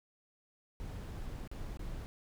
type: noise with dropouts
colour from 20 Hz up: brown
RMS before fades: -42 dBFS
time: 0.8-2.06 s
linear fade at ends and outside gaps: 0 ms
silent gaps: 1.476-1.515 / 1.772-1.793 s
effects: none